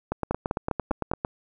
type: two click trains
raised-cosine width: 1 ms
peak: -12 / -11 dBFS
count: 11 / 5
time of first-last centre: 0.12-1.249 / 0.31-1.115 s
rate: 8.86 / 4.97 Hz
effects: none